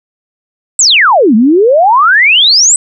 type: exponential two-way sweep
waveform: sine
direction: down then up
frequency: 8220 to 206.5 to 8220 Hz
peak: -3 dBFS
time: 0.79-2.76 s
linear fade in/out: 2 ms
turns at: 1.35 s
effects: none